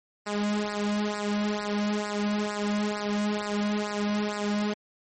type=tone with flanger; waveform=sawtooth; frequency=207.7 Hz; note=G#3; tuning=in tune; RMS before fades=-28 dBFS; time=0.26-4.74 s; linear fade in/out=10 ms; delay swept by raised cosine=0.3 to 2.3 ms; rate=2.2 Hz; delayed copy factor=-0.85; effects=MP3 32 kbps